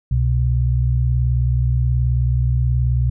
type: tone pair together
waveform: sine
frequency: 65.6 / 124.34 Hz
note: C2 / B2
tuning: +5 / +12 cents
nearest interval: major seventh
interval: 1107 cents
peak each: -17 dBFS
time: 0.11-3.1 s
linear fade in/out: 5 ms
effects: none